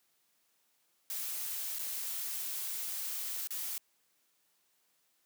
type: noise with dropouts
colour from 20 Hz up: blue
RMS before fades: -38 dBFS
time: 1.1-3.78 s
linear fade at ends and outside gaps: 1 ms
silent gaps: 1.786-1.792 / 3.473-3.506 s
effects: white hiss -74 dBFS RMS until 5.25 s + high-pass 150 Hz 12 dB/octave